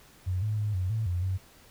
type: tone with pitch steps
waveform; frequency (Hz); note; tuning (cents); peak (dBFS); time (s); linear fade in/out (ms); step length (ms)
sine; 91.7 / 106.9 / 105.2 / 91.9 / 110.8 / 88.5 / 94.1; F#2 / A2 / G#2 / F#2 / A2 / F2 / F#2; -15 / -49 / +23 / -11 / +13 / +23 / +30; -26; 0.26-1.38; 20; 160
effects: pink hiss -56 dBFS RMS until 1.7 s